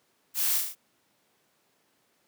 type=noise with echo; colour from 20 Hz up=blue; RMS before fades=-28 dBFS; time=0.34-0.61 s; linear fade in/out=50 ms; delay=36 ms; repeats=4; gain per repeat=-3 dB; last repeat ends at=0.754 s; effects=pink hiss -69 dBFS RMS until 2.27 s + high-pass 200 Hz 12 dB/octave